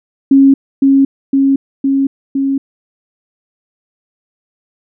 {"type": "tone with echo", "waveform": "sine", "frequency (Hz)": 273, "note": "C#4", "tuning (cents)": -26, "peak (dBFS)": -3, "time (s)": [0.31, 0.54], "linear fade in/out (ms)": 5, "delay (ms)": 510, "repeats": 4, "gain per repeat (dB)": -2, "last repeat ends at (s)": 2.58, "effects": []}